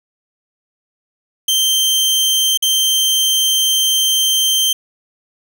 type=tone with dropouts; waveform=sawtooth; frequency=3136 Hz; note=G7; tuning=in tune; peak=-9 dBFS; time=1.48-4.73 s; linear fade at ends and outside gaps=5 ms; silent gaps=2.575-2.623 s; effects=none